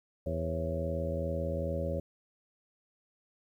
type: harmonic tone with a mistuned harmonic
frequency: 82.41 Hz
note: E2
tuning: in tune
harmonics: 1 / 2 / 3 / 4 / 5 / 6 / 7 / 8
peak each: -35 / -38 / -42 / -44 / -43 / -44 / -35 / -47 dBFS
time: 0.26-2 s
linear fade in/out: 5 ms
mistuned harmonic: 7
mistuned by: -75 cents
effects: 11-bit